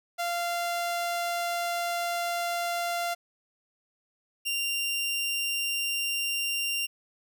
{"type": "tone pair in turn", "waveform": "sawtooth", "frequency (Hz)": [692, 2780], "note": ["F5", "F7"], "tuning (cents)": [-16, -9], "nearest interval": "2 octaves", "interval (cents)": 2407, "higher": "second", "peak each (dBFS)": -24, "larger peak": "neither", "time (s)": [[0.18, 3.15], [4.45, 6.87]], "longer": "first", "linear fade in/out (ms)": 20, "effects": []}